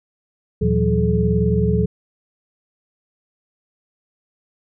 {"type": "tone cluster", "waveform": "sine", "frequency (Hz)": [77.1, 117, 168.6, 187.1, 428.1], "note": ["D#2", "A#2", "E3", "F#3", "A4"], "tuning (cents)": [-15, 7, 39, 20, -47], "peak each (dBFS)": -21, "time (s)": [0.61, 1.86], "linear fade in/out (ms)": 10, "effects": []}